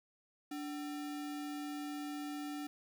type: tone with sample-and-hold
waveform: sine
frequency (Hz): 292.2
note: D4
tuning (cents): -9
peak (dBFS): -39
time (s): 0.51-2.67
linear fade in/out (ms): 5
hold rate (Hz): 1050
effects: none